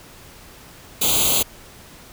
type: noise with comb filter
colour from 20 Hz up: white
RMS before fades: -18 dBFS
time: 1.01-1.43 s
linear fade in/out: 10 ms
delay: 0.28 ms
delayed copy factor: +1
effects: pink hiss -44 dBFS RMS until 2.12 s